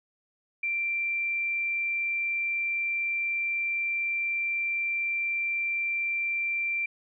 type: tone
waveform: sine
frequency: 2357 Hz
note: D7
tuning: 6 cents sharp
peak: -26 dBFS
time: 0.63-6.86 s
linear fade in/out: 5 ms
effects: none

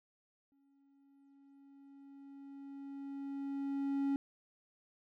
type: tone with exponential growth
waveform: triangle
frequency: 277.2 Hz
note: C#4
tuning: in tune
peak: -28 dBFS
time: 0.52-4.16 s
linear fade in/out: 0 ms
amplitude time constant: 790 ms
effects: none

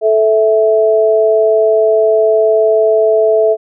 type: tone pair together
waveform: sine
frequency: 436.8 / 656 Hz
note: A4 / E5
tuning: -13 / -9 cents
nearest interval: perfect fifth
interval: 704 cents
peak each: -10 dBFS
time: 0.01-3.57 s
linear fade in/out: 50 ms
effects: none

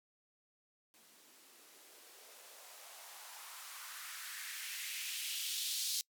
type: noise with band-pass filter sweep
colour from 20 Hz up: violet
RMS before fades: -45 dBFS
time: 0.94-6.01 s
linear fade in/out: 0 ms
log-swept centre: 210 to 4400 Hz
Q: 2.2
effects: noise-tail reverb RT60 0.1 s tail -25 dB re dry

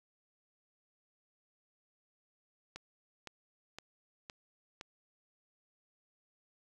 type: click train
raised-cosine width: 0.2 ms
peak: -27 dBFS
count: 5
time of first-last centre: 2.76-4.811 s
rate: 1.95 Hz
effects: 10-bit

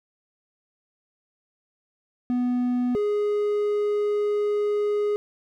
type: tone pair in turn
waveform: triangle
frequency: 246.9 / 415.2 Hz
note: B3 / G#4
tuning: 0 / 0 cents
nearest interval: major sixth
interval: 900 cents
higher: second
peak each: -19 dBFS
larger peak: neither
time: 2.3-2.95 / 2.95-5.16 s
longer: second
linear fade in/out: 0 ms
effects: none

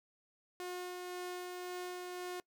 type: tone with tremolo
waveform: sawtooth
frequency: 360.1 Hz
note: F#4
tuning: 47 cents flat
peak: -36 dBFS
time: 0.6-2.4 s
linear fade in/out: 0 ms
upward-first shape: sine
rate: 1.9 Hz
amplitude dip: 25%
effects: noise-tail reverb RT60 0.1 s tail -23 dB re dry

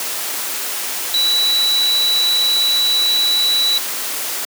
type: tone in noise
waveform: sine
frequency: 3936 Hz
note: B7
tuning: 7 cents flat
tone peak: -13 dBFS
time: 1.14-3.78 s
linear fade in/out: 2 ms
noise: white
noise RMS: -23 dBFS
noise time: 0-4.45 s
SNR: +7 dB
effects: high-pass 300 Hz 12 dB/octave

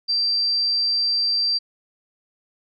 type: tone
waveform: sine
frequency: 4699 Hz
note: D8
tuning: in tune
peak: -18 dBFS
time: 0.08-1.59 s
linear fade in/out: 20 ms
effects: none

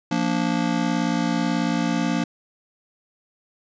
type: chord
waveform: square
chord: Bb major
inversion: second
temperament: just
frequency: 174.81 / 233.1 / 291.4 Hz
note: F3 / Bb3 / D4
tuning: +2 / 0 / -13 cents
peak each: -26 / -25 / -26 dBFS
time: 0.11-2.24 s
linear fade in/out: 5 ms
effects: resampled to 16000 Hz

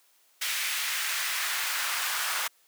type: noise with high-pass filter sweep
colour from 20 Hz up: pink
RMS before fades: -30 dBFS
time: 0.41-2.48 s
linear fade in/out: 10 ms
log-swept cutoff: 2100 to 1200 Hz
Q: 1.4
effects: white hiss -64 dBFS RMS until 2.67 s + high-pass 400 Hz 12 dB/octave

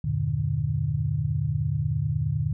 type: chord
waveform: sine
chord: E half-diminished seventh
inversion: none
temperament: just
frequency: 82.41 / 98.89 / 118.67 / 148.33 Hz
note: E2 / G2 / Bb2 / D3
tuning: 0 / +16 / +31 / +18 cents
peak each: -32 / -31 / -28 / -26 dBFS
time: 0.04-2.53 s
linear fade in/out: 5 ms
effects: none

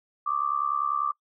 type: tone with amplitude modulation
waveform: sine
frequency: 1174.7 Hz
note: D6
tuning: in tune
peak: -20 dBFS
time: 0.26-1.12 s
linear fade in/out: 10 ms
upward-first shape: sine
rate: 70.1 Hz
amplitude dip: 90%
effects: noise-tail reverb RT60 0.1 s tail -24 dB re dry

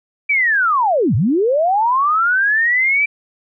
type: linear two-way sweep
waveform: sine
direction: down then up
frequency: 2346 to 93.2 to 2346 Hz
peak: -12 dBFS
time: 0.29-3.06 s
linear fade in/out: 10 ms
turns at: 1.15 s
effects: none

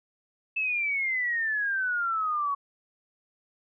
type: exponential sweep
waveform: sine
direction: down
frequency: 2637 to 1112 Hz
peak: -25 dBFS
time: 0.56-2.55 s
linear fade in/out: 10 ms
effects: none

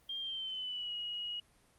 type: tone with pitch glide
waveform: sine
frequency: 3197 to 2898 Hz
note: G7 to F#7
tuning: +33 to -37 cents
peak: -37 dBFS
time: 0.09-1.4 s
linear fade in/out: 5 ms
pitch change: -170 cents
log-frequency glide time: 0.2-0.93 s
effects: pink hiss -67 dBFS RMS until 1.78 s + Opus 32 kbps

